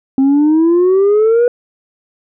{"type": "exponential sweep", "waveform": "sine", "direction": "up", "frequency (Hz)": [264.3, 490.3], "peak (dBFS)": -5, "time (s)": [0.18, 1.48], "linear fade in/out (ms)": 2, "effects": ["tanh soft clip ceiling -6 dBFS"]}